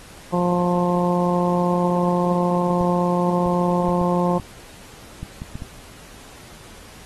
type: harmonic tone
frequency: 176.8 Hz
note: F3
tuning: 22 cents sharp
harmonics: 1 / 2 / 3 / 4 / 5 / 6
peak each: -20 / -25 / -24 / -29 / -26 / -28 dBFS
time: 0.32-4.39 s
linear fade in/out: 20 ms
type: clicks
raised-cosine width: 5 ms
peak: -18 dBFS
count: 9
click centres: 2.811 / 3.463 / 3.888 / 4.014 / 4.398 / 5.23 / 5.419 / 5.555 / 5.621 s
effects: pink hiss -44 dBFS RMS until 7.05 s + AAC 32 kbps